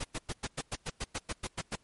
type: noise bursts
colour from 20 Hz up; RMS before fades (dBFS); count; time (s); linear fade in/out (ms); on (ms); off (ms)
pink; -35; 13; 0-1.759; 10; 43; 100
effects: pink hiss -68 dBFS RMS until 1.83 s + MP3 48 kbps